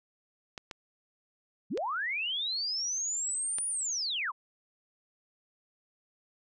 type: clicks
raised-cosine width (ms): 0.2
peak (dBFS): -22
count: 4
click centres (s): 0.578 / 0.712 / 1.775 / 3.585
type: linear two-way sweep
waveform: sine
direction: up then down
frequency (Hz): 134.5 to 9700 to 895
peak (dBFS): -30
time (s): 1.7-4.32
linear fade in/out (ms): 20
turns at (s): 3.68
effects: none